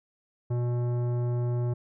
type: tone with tanh clipping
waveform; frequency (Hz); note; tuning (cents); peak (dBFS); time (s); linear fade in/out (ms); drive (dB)
triangle; 121.3; B2; -31; -27; 0.5-1.74; 10; 18
effects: none